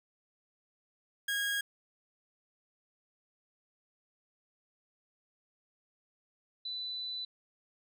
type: tone pair in turn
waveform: 30% pulse / sine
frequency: 1638 / 3989 Hz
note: G#6 / B7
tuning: -24 / +17 cents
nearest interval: octave + minor third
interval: 1541 cents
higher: second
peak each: -28 / -36 dBFS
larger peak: first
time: 1.28-1.61 / 6.65-7.25 s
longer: second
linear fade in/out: 5 ms
effects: none